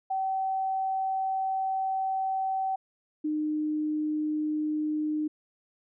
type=tone pair in turn; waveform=sine; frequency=766 / 305 Hz; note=G5 / D#4; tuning=-40 / -34 cents; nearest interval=octave + major third; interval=1594 cents; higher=first; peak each=-26 dBFS; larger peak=neither; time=0.1-2.76 / 3.24-5.28 s; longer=first; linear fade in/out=10 ms; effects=none